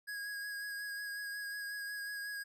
square tone with vibrato, 1651 Hz, G#6, 11 cents flat, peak -40 dBFS, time 0.07-2.44 s, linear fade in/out 20 ms, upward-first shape sine, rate 5.5 Hz, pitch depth 20 cents each way, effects none

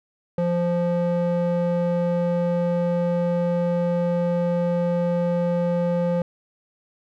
square tone with band-pass filter, 173.8 Hz, F3, 8 cents flat, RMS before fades -22 dBFS, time 0.38-6.22 s, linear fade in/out 2 ms, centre 390 Hz, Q 4.7, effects none

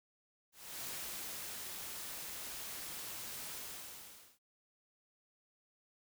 white noise with ADSR envelope, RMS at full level -43 dBFS, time 0.52-4.39 s, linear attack 320 ms, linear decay 730 ms, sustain -2 dB, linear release 840 ms, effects none

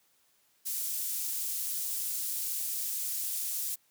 pink high-pass noise, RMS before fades -34 dBFS, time 0.65-3.76 s, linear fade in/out 20 ms, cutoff 9400 Hz, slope 12 dB/octave, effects white hiss -69 dBFS RMS until 3.9 s + high-pass 100 Hz 12 dB/octave

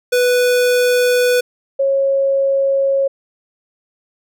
square / sine tone pair in turn, 493.9 / 546.8 Hz, B4 / C#5, 0 / -24 cents, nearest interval major second, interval 176 cents, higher second, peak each -12 dBFS, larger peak neither, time 0.12-1.41 / 1.79-3.08 s, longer neither, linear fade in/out 10 ms, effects none

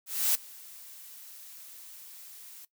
blue noise with ADSR envelope, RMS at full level -24 dBFS, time 0.06-2.65 s, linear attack 290 ms, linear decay 4 ms, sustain -24 dB, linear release 3 ms, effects noise-tail reverb RT60 0.1 s tail -18 dB re dry

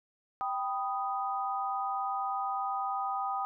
sine chord, G augmented, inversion none, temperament equal, 784 / 987.8 / 1244.5 Hz, G5 / B5 / D#6, 0 / 0 / 0 cents, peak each -33 / -39 / -34 dBFS, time 0.41-3.45 s, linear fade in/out 0 ms, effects none

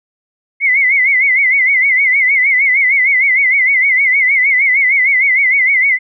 sine tone with vibrato, 2116 Hz, C7, 19 cents sharp, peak -8 dBFS, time 0.6-5.99 s, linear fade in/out 50 ms, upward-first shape sine, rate 6.5 Hz, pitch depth 110 cents each way, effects none

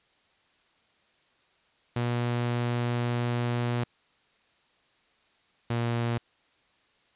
sawtooth tone pair in turn, 120.4 / 117.92 Hz, B2 / A#2, -44 / +20 cents, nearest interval unison, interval 36 cents, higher first, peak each -22 dBFS, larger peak neither, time 1.96-3.84 / 5.7-6.18 s, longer first, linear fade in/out 5 ms, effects white hiss -66 dBFS RMS until 7.15 s + resampled to 8000 Hz

